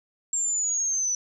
sine linear sweep, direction down, 7459 to 5920 Hz, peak -23 dBFS, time 0.33-1.15 s, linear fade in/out 2 ms, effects none

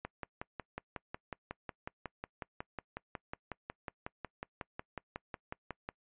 click train, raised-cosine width 0.5 ms, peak -24 dBFS, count 33, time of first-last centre 0.05-5.889 s, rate 5.48 Hz, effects noise-tail reverb RT60 0.1 s tail -24 dB re dry + resampled to 8000 Hz

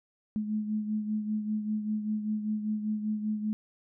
sine beating tone pair, 212.8 / 217.9 Hz, G#3 / A3, +42 / -17 cents, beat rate 5.1 Hz, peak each -29 / -37 dBFS, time 0.36-3.53 s, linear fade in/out 0 ms, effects none

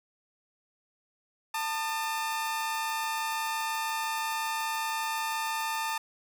sawtooth tone pair together, 893 / 1219.2 Hz, A5 / D#6, +25 / -36 cents, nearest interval perfect fourth, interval 539 cents, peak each -27 / -32 dBFS, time 1.54-5.98 s, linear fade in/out 5 ms, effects none

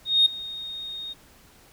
sine tone with ADSR envelope, 3712 Hz, A#7, 8 cents flat, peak -12 dBFS, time 0.05-1.14 s, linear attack 210 ms, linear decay 4 ms, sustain -20 dB, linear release 21 ms, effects tanh soft clip ceiling -9 dBFS + pink hiss -54 dBFS RMS until 1.72 s

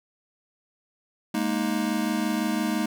square chord, Ab suspended second, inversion none, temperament just, 207.7 / 233.6 / 311.5 Hz, Ab3 / Bb3 / Eb4, 0 / +4 / +2 cents, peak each -29 dBFS, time 1.34-2.86 s, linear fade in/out 5 ms, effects none

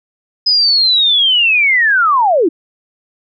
sine linear sweep, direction down, 5060 to 289.4 Hz, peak -8 dBFS, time 0.46-2.49 s, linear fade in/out 10 ms, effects none

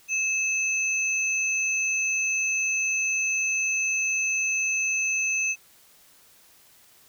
sine tone pair together, 2600 / 6164 Hz, E7 / G8, -24 / -30 cents, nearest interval octave + minor third, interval 1494 cents, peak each -24 / -28 dBFS, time 0.08-5.56 s, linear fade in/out 50 ms, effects white hiss -56 dBFS RMS until 7.08 s

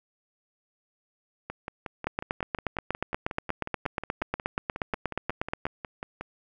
two click trains, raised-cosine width 0.5 ms, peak -12 / -19 dBFS, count 31 / 27, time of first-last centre 2.07-5.654 / 1.5-6.21 s, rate 8.37 / 5.52 Hz, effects none

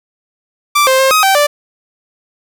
sawtooth tone with pitch steps, 1172 / 525 / 532 / 1260 / 775 / 586 Hz, D6 / C5 / C5 / D#6 / G5 / D5, -4 / +6 / +29 / +21 / -20 / -4 cents, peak -4 dBFS, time 0.75-1.47 s, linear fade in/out 10 ms, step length 120 ms, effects none

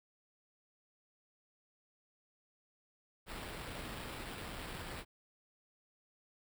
pink noise with sample-and-hold, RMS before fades -45 dBFS, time 3.26-5.05 s, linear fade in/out 50 ms, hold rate 6300 Hz, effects none

